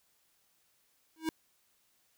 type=tone with exponential growth; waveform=square; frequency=320 Hz; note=D#4; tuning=49 cents sharp; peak=-27 dBFS; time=1.16-1.29 s; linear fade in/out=1 ms; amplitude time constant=27 ms; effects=white hiss -72 dBFS RMS until 2.17 s